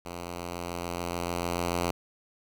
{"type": "tone with level ramp", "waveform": "5% pulse", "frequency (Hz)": 86.9, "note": "F2", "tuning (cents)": -8, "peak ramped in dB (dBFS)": [-26, -15], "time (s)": [0.05, 1.91], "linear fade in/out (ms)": 5, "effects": []}